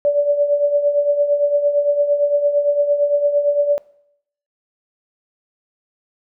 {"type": "tone with tremolo", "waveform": "sine", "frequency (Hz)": 579, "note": "D5", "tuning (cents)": -25, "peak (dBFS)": -10, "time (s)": [0.05, 3.78], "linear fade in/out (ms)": 0, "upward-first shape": "triangle", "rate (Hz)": 8.8, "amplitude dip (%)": 70, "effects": ["noise-tail reverb RT60 0.7 s tail -20 dB re dry"]}